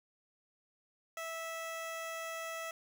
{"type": "tone", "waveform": "15% pulse", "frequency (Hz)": 655, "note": "E5", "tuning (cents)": -11, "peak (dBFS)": -33, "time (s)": [1.17, 2.71], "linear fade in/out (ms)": 2, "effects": []}